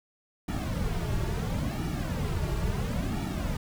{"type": "noise with flanger", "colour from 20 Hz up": "brown", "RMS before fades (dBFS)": -30, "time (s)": [0.48, 3.57], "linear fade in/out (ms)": 5, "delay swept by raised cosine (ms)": [1.9, 4], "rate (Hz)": 0.73, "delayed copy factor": -0.9, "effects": []}